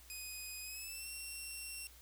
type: tone with pitch glide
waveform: 10% pulse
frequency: 2500 to 2726 Hz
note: D#7 to F7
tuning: +8 to -43 cents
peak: -36 dBFS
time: 0.1-1.87 s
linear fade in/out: 0 ms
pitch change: +149 cents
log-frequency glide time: 0.63-1.09 s
effects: added 60 Hz sine -60 dBFS peak until 2.01 s + white hiss -61 dBFS RMS until 2.01 s